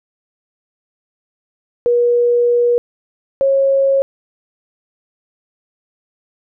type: tone pair in turn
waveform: sine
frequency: 480.4 / 545.2 Hz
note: B4 / C#5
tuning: -48 / -29 cents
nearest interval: major second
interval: 219 cents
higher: second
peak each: -10 dBFS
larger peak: neither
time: 1.86-2.78 / 3.41-4.02 s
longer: first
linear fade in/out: 0 ms
effects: none